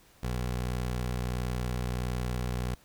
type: tone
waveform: 20% pulse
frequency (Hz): 61.5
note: B1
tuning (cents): -7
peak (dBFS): -25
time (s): 0.23-2.75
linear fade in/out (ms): 5
effects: pink hiss -60 dBFS RMS until 2.84 s